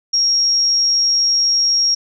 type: tone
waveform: sine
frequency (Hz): 5588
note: F8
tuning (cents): 0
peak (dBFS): -12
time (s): 0.13-1.95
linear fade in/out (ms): 10
effects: none